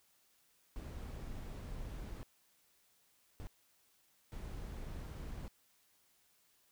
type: noise bursts at uneven times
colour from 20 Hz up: brown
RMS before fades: -45 dBFS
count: 3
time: 0.76-2.23 / 3.4-3.47 / 4.32-5.48 s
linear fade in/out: 0 ms
effects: white hiss -72 dBFS RMS until 6.71 s